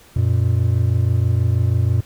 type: tone pair together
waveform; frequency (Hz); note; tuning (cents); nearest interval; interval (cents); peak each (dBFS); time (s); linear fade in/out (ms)
triangle; 91.8 / 118.02; F#2 / A#2; -13 / +22; major third; 435; -15; 0.16-2.01; 5
effects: pink hiss -48 dBFS RMS until 2.05 s